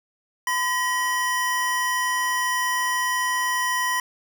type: tone pair together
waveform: square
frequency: 1014.3 / 1916 Hz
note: B5 / A#6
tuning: +46 / +47 cents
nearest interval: major seventh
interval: 1101 cents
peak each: -25 dBFS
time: 0.47-4 s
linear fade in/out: 2 ms
effects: none